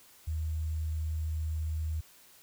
sine tone with sample-and-hold, 78.7 Hz, D#2, 20 cents sharp, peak -30 dBFS, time 0.27-2.01 s, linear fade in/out 10 ms, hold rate 7350 Hz, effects white hiss -58 dBFS RMS until 2.42 s

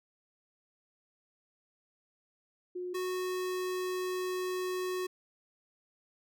sine / square tone pair in turn, 360.3 / 367.4 Hz, F#4 / F#4, -46 / -12 cents, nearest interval unison, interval 34 cents, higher second, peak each -35 / -33 dBFS, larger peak second, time 2.75-2.94 / 2.94-5.07 s, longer second, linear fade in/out 10 ms, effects none

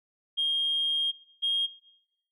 sine tone pair in turn, 3229 / 3243 Hz, G#7 / G#7, -49 / -42 cents, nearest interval unison, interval 7 cents, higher second, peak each -23 dBFS, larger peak neither, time 0.37-1.12 / 1.42-1.67 s, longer first, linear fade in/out 20 ms, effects noise-tail reverb RT60 0.9 s tail -22 dB re dry + tanh soft clip ceiling -19 dBFS

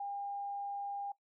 sine tone, 804 Hz, G5, 44 cents sharp, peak -37 dBFS, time 0-1.12 s, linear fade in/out 5 ms, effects noise-tail reverb RT60 0.1 s tail -18 dB re dry

